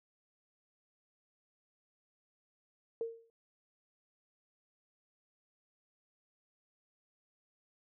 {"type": "tone with exponential decay", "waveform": "sine", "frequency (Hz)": 458.2, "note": "A#4", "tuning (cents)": -30, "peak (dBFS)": -31, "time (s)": [3.01, 3.3], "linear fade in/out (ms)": 1, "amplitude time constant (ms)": 63, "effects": []}